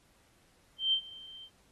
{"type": "tone with ADSR envelope", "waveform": "sine", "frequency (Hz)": 3129, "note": "G7", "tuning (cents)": -4, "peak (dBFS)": -23, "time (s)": [0.78, 1.5], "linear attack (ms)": 150, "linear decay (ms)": 74, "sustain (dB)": -22, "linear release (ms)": 59, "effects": ["pink hiss -67 dBFS RMS until 1.71 s", "AAC 32 kbps"]}